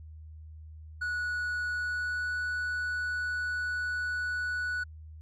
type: tone with pitch glide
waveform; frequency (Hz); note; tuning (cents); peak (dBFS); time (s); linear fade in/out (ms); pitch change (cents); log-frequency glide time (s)
triangle; 1467 to 1476.4; F#6 to F#6; -15 to -4; -28; 1.01-4.84; 10; +11; 1.7-2.36
effects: added 78 Hz sine -44 dBFS peak until 5.21 s + resampled to 22050 Hz